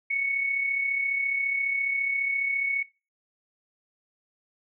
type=tone with amplitude modulation; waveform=sine; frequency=2217 Hz; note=C#7; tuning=in tune; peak=-22 dBFS; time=0.1-2.83 s; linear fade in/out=10 ms; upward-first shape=sine; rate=34.6 Hz; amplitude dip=45%; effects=noise-tail reverb RT60 0.3 s tail -21 dB re dry